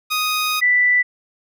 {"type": "tone pair in turn", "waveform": ["15% pulse", "sine"], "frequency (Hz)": [1246, 1977.9], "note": ["D#6", "B6"], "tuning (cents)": [2, 2], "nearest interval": "minor sixth", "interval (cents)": 800, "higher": "second", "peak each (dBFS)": -12, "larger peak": "neither", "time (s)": [[0.1, 0.61], [0.61, 1.03]], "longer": "first", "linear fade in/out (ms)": 20, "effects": []}